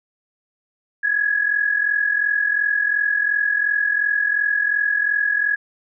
sine tone pair together, 1664 / 1706.8 Hz, G#6 / G#6, +3 / +47 cents, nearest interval unison, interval 44 cents, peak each -18 / -22 dBFS, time 1.03-5.56 s, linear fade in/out 10 ms, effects none

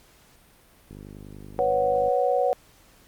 click train, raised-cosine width 3 ms, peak -29 dBFS, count 60, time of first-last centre 0.91-2.081 s, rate 50.4 Hz
sine chord, B suspended second, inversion none, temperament equal, 493.9 / 554.4 / 740 Hz, B4 / C#5 / F#5, 0 / 0 / 0 cents, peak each -24 dBFS, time 1.59-2.53 s, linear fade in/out 0 ms
effects pink hiss -56 dBFS RMS until 3.07 s + Opus 48 kbps

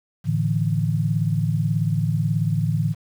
sine chord, A suspended fourth, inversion none, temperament just, 110 / 146.67 / 165 Hz, A2 / D3 / E3, 0 / -2 / +2 cents, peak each -23 dBFS, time 0.24-2.95 s, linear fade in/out 50 ms, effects 8-bit

